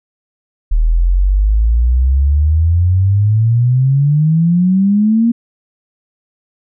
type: exponential sweep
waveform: sine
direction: up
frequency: 38 to 236.9 Hz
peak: -8 dBFS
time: 0.71-5.32 s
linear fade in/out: 10 ms
effects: none